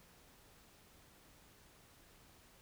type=silence; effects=pink hiss -64 dBFS RMS until 2.61 s